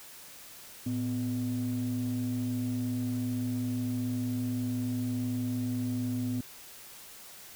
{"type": "tone pair together", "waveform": "sine", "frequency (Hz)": [111.72, 250.8], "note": ["A2", "B3"], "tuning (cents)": [27, 27], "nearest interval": "octave + major second", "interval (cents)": 1400, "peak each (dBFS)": [-32, -29], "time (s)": [0.86, 6.41], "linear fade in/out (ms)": 5, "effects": ["tanh soft clip ceiling -25 dBFS", "white hiss -49 dBFS RMS until 7.55 s"]}